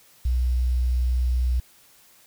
sine tone with quantisation, 62 Hz, B1, 7 cents sharp, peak -19 dBFS, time 0.25-1.6 s, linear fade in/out 5 ms, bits 8, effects white hiss -55 dBFS RMS until 2.26 s

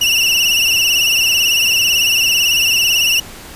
30% pulse tone with vibrato, 2794 Hz, F7, in tune, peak -8 dBFS, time 0.01-3.2 s, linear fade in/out 5 ms, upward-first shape sine, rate 18 Hz, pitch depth 81 cents each way, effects pink hiss -34 dBFS RMS until 3.55 s + resampled to 32000 Hz

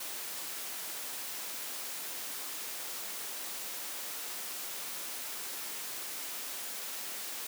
white high-pass noise, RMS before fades -40 dBFS, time 0-7.47 s, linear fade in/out 5 ms, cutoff 250 Hz, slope 12 dB/octave, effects none

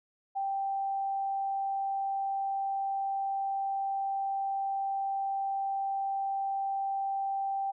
sine tone, 784 Hz, G5, in tune, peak -29 dBFS, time 0.35-7.72 s, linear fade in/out 20 ms, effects none

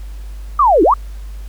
sine linear two-way sweep, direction down then up, 1237 to 292.6 to 1237 Hz, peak -7 dBFS, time 0.59-0.94 s, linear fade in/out 5 ms, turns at 0.83 s, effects added 50 Hz sine -26 dBFS peak until 1.48 s + pink hiss -47 dBFS RMS until 1.48 s

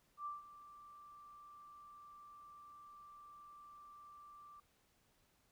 sine tone with ADSR envelope, 1174.7 Hz, D6, in tune, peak -40 dBFS, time 0.17-4.6 s, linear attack 88 ms, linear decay 160 ms, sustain -15 dB, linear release 4 ms, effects pink hiss -75 dBFS RMS until 5.51 s

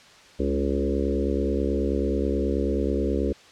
harmonic tone with a mistuned harmonic, 69.3 Hz, C#2, in tune, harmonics 1 / 3 / 4 / 5 / 6 / 7 / 8, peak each -27 / -30 / -29 / -30 / -29 / -31 / -35 dBFS, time 0.39-3.33 s, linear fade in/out 10 ms, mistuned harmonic 4, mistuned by +20 cents, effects white hiss -50 dBFS RMS until 3.51 s + low-pass 5000 Hz 12 dB/octave

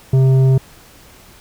triangle tone with tanh clipping, 132.2 Hz, C3, 18 cents sharp, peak -10 dBFS, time 0.13-0.58 s, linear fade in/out 5 ms, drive 13 dB, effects pink hiss -44 dBFS RMS until 1.4 s

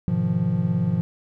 triangle chord, F half-diminished seventh, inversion first, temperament just, 104.77 / 125.72 / 157.15 / 174.61 Hz, Ab2 / Cb3 / Eb3 / F3, +16 / +31 / +18 / 0 cents, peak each -26 / -25 / -25 / -20 dBFS, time 0.08-1.01 s, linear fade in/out 0 ms, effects none

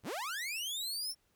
sawtooth linear sweep, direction up, 44.53 to 5480 Hz, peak -33 dBFS, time 0.03-1.15 s, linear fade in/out 50 ms, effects pink hiss -74 dBFS RMS until 1.35 s

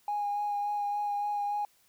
triangle tone with vibrato, 822 Hz, G#5, 18 cents flat, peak -25 dBFS, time 0.08-1.65 s, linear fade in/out 2 ms, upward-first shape sine, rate 3.5 Hz, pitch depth 15 cents each way, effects tanh soft clip ceiling -26 dBFS + white hiss -66 dBFS RMS until 1.88 s

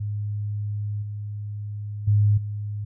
sine tone with level steps, 103.83 Hz, G#2, in tune, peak -25 / -29 / -15 / -27 dBFS, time 0-2.85 s, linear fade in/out 10 ms, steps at 1.02 / 2.07 / 2.37 s, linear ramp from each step 10 ms, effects none

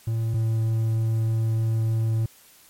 triangle tone pair in turn, 113.2 / 112.09 Hz, A2 / A2, +50 / +33 cents, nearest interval unison, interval 17 cents, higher first, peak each -20 / -18 dBFS, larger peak second, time 0.07-0.34 / 0.34-2.26 s, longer second, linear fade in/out 5 ms, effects white hiss -53 dBFS RMS until 2.69 s + MP3 64 kbps

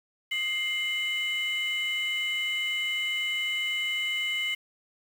sine tone pair together, 2106 / 2978 Hz, C7 / F#7, +11 / +11 cents, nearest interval tritone, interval 600 cents, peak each -27 / -28 dBFS, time 0.31-4.55 s, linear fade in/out 10 ms, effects tanh soft clip ceiling -23 dBFS + 8-bit

